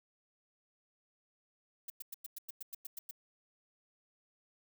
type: noise bursts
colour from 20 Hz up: violet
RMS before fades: -43 dBFS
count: 11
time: 1.88-3.111 s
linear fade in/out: 5 ms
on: 21 ms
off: 100 ms
effects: none